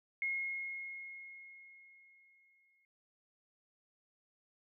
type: tone with exponential decay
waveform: sine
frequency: 2157 Hz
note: C#7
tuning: 48 cents flat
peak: -32 dBFS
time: 0.22-2.85 s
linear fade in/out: 1 ms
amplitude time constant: 570 ms
effects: none